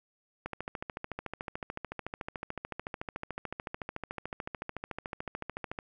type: click train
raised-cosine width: 0.5 ms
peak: -21 dBFS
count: 74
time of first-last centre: 0.46-5.788 s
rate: 13.7 Hz
effects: none